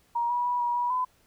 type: tone with pitch steps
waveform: sine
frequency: 945 / 970 / 977 / 960 / 970 / 1009 Hz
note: A#5 / B5 / B5 / B5 / B5 / B5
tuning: +23 / -31 / -19 / -49 / -31 / +37 cents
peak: -24 dBFS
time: 0.15-1.05 s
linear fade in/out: 10 ms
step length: 150 ms
effects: pink hiss -64 dBFS RMS until 1.26 s